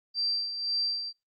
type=tone with tremolo; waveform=sine; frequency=4699 Hz; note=D8; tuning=in tune; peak=-25 dBFS; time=0.14-1.13 s; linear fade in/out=50 ms; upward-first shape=sine; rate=1.9 Hz; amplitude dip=60%; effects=noise-tail reverb RT60 0.2 s tail -26 dB re dry + Opus 48 kbps

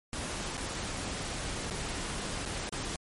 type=noise with dropouts; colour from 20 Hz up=pink; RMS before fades=-36 dBFS; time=0.13-2.96 s; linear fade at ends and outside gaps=1 ms; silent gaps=0.571-0.577 / 1.701-1.708 / 2.454-2.459 / 2.692-2.724 s; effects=MP3 48 kbps

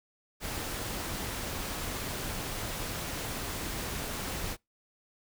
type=noise; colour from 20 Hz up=pink; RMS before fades=-36 dBFS; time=0.4-4.57 s; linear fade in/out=50 ms; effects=noise-tail reverb RT60 0.2 s tail -26 dB re dry

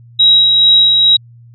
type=tone with tremolo; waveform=sine; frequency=3839 Hz; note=B7; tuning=50 cents flat; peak=-4 dBFS; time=0.19-1.17 s; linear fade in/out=10 ms; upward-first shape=sine; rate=2.3 Hz; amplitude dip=30%; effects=added 118 Hz sine -37 dBFS peak until 1.54 s

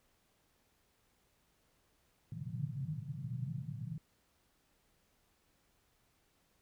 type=band-pass noise; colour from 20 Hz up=pink; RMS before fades=-41 dBFS; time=2.32-3.98 s; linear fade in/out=2 ms; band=120 to 160 Hz; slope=48 dB/octave; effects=pink hiss -74 dBFS RMS until 6.61 s

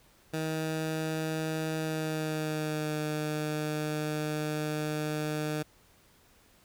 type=tone with pitch glide; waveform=15% pulse; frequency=158.2 to 152.37 Hz; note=D#3 to D#3; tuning=+29 to -36 cents; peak=-24 dBFS; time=0.33-5.63 s; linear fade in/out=10 ms; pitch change=-65 cents; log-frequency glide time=1.78-2.98 s; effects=pink hiss -62 dBFS RMS until 6.64 s

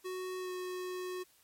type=tone with pitch glide; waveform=square; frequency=370 to 365.5 Hz; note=F#4 to F#4; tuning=0 to -21 cents; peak=-38 dBFS; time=0.04-1.24 s; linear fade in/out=20 ms; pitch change=-21 cents; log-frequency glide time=0.39-0.51 s; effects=white hiss -66 dBFS RMS until 1.43 s + MP3 64 kbps

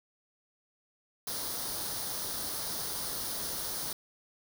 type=noise with comb filter; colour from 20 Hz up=white; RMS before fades=-36 dBFS; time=1.27-3.93 s; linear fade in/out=2 ms; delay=0.2 ms; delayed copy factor=+0.65; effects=none

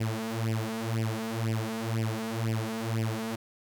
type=tone with flanger; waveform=sawtooth; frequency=112.1 Hz; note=A2; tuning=33 cents sharp; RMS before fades=-31 dBFS; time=0-3.36 s; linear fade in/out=10 ms; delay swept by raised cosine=0.37 to 4.77 ms; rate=2 Hz; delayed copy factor=+0.9; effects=none

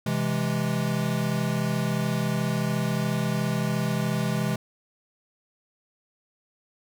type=chord; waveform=square; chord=C augmented; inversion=none; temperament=equal; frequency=130.81 / 164.81 / 207.7 Hz; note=C3 / E3 / G#3; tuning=0 / 0 / 0 cents; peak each=-29 dBFS; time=0.06-4.56 s; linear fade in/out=5 ms; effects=none

